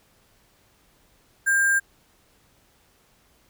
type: tone with sample-and-hold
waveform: sine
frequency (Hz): 1600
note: G6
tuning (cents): +35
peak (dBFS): -17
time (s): 1.46-1.8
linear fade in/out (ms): 20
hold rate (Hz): 8820
effects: pink hiss -61 dBFS RMS until 3.49 s